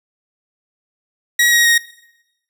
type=tone with pitch steps; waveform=sawtooth; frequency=1909 / 1890.3 / 1871.9 Hz; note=A#6 / A#6 / A#6; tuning=+41 / +24 / +7 cents; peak=-7 dBFS; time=1.39-1.78 s; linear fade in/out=5 ms; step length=130 ms; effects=noise-tail reverb RT60 0.9 s tail -20 dB re dry